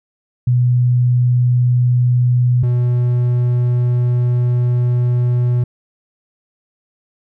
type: tone pair in turn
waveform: sine / triangle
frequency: 123.47 / 122.48 Hz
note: B2 / B2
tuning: 0 / -14 cents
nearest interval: unison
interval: 14 cents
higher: first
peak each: -10 dBFS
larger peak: neither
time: 0.47-2.63 / 2.63-5.64 s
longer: second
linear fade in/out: 5 ms
effects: none